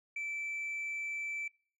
sine tone, 2324 Hz, D7, 19 cents flat, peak -33 dBFS, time 0.16-1.48 s, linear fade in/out 5 ms, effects noise-tail reverb RT60 0.5 s tail -26 dB re dry + tanh soft clip ceiling -34 dBFS

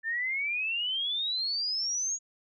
sine exponential sweep, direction up, 1766 to 6760 Hz, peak -28 dBFS, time 0.03-2.19 s, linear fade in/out 50 ms, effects none

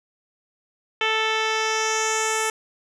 10% pulse tone with low-pass filter sweep, 440 Hz, A4, in tune, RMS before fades -23 dBFS, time 1.01-2.5 s, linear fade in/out 2 ms, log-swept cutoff 3200 to 9100 Hz, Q 2.8, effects none

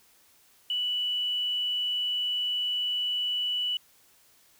sine tone with quantisation, 2960 Hz, F#7, in tune, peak -26 dBFS, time 0.7-3.77 s, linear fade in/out 2 ms, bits 9, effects white hiss -61 dBFS RMS until 4.59 s

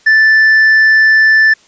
triangle tone, 1760 Hz, A6, in tune, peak -3 dBFS, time 0.06-1.54 s, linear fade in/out 10 ms, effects white hiss -47 dBFS RMS until 1.67 s + resampled to 16000 Hz

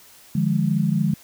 sine chord, D diminished, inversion none, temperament equal with one note detuned, 150.44 / 174.61 / 207.7 Hz, D3 / F3 / Ab3, +42 / 0 / 0 cents, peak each -22 dBFS, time 0.35-1.14 s, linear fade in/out 5 ms, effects white hiss -49 dBFS RMS until 1.23 s

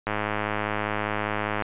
click train, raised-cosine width 0.5 ms, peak -11 dBFS, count 164, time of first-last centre 0.07-1.622 s, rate 105 Hz, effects resampled to 8000 Hz

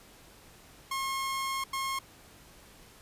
sawtooth tone bursts at uneven times, 1077 Hz, C6, 50 cents sharp, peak -27 dBFS, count 2, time 0.91-1.64 / 1.73-1.99 s, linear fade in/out 5 ms, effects pink hiss -55 dBFS RMS until 3.01 s + resampled to 32000 Hz

